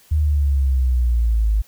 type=exponential sweep; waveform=sine; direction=down; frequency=77.78 to 51.7 Hz; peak=-14 dBFS; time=0.11-1.62 s; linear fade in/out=10 ms; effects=white hiss -52 dBFS RMS until 1.67 s